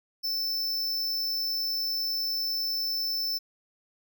square tone with amplitude modulation, 5290 Hz, E8, 5 cents sharp, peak -26 dBFS, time 0.23-3.39 s, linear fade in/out 20 ms, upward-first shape sine, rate 278 Hz, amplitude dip 35%, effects none

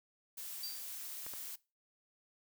blue noise, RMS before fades -45 dBFS, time 0.37-1.56 s, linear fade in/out 10 ms
square tone with exponential decay, 4677 Hz, D8, 8 cents flat, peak -39 dBFS, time 0.63-0.94 s, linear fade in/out 5 ms, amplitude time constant 67 ms
clicks, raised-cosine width 0.5 ms, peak -34 / -34 dBFS, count 2, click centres 1.265 / 1.337 s
effects noise-tail reverb RT60 0.3 s tail -22 dB re dry

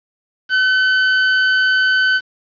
40% pulse tone, 1519 Hz, F#6, 45 cents sharp, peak -11 dBFS, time 0.49-2.21 s, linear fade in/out 50 ms, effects resampled to 11025 Hz + 7-bit

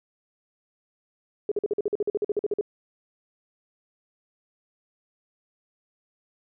sine tone bursts, 413.9 Hz, G#4, 6 cents flat, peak -21 dBFS, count 16, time 1.49-2.611 s, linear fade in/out 2 ms, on 26 ms, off 47 ms, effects none

